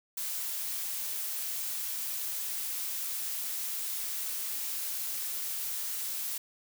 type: noise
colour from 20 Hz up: blue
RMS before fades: -35 dBFS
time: 0.17-6.38 s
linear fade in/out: 5 ms
effects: none